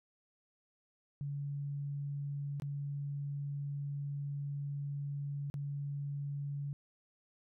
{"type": "tone with dropouts", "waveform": "sine", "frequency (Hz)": 142.3, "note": "C#3", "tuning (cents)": 46, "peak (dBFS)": -36, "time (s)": [1.21, 6.73], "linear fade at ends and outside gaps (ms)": 0, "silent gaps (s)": [[2.599, 2.621], [5.5, 5.541]], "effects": []}